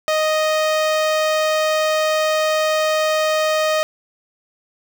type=tone with notch filter; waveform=sawtooth; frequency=622.3 Hz; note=D#5; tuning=in tune; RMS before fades=-18 dBFS; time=0.08-3.83 s; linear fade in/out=0 ms; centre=11000 Hz; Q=0.85; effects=none